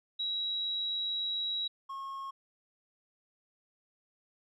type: tone pair in turn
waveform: sine / triangle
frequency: 3871 / 1086.3 Hz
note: B7 / C#6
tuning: -35 / -35 cents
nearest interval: octave + minor seventh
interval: 2200 cents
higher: first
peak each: -31 / -36 dBFS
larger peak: first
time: 0.19-1.68 / 1.89-2.31 s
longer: first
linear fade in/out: 10 ms
effects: none